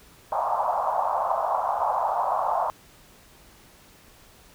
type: band-pass noise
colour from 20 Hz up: pink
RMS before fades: -25 dBFS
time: 0.32-2.7 s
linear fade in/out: 0 ms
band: 650 to 1100 Hz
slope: 48 dB/octave
effects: pink hiss -53 dBFS RMS until 4.54 s

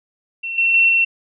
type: tone with level steps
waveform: sine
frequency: 2711 Hz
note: E7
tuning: 48 cents sharp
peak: -23 / -13 / -10 / -12 dBFS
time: 0.43-1.05 s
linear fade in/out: 10 ms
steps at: 0.58 / 0.74 / 0.89 s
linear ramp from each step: 2 ms
effects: none

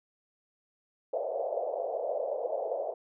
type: band-pass noise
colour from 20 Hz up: pink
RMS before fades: -33 dBFS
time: 1.13-2.94 s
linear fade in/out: 5 ms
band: 500 to 680 Hz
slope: 48 dB/octave
effects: none

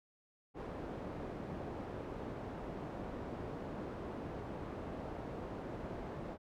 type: low-pass noise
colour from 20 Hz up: white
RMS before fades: -44 dBFS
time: 0.54-6.38 s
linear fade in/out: 50 ms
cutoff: 550 Hz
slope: 12 dB/octave
effects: none

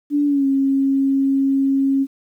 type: tone with pitch glide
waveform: sine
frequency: 290.1 to 272.2 Hz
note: D4 to C#4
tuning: -21 to -31 cents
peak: -14 dBFS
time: 0.1-2.07 s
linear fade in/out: 50 ms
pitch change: -110 cents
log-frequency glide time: 0.26-0.46 s
effects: 9-bit

